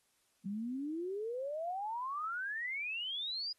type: exponential sweep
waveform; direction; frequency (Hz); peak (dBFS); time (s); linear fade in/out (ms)
sine; up; 190 to 4978; -36; 0.45-3.53; 10
effects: white hiss -75 dBFS RMS until 3.58 s + AAC 32 kbps